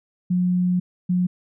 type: tone bursts at uneven times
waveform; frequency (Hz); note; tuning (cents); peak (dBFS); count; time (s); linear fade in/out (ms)
sine; 180; F#3; -47; -17; 2; 0.3-0.8 / 1.09-1.27; 10
effects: none